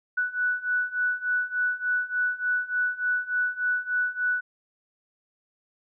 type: beating tone pair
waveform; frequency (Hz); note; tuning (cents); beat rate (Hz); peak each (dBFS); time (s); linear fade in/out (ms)
sine; 1480 / 1483.4; F#6 / F#6; 0 / +4; 3.4; -28 / -26; 0.17-4.41; 10
effects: none